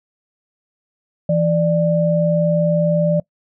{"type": "tone pair together", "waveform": "sine", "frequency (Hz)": [166.29, 592], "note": ["E3", "D5"], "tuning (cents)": [15, 14], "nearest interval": "octave + minor seventh", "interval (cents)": 2199, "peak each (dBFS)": -16, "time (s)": [1.29, 3.2], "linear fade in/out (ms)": 5, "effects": ["noise-tail reverb RT60 0.1 s tail -23 dB re dry"]}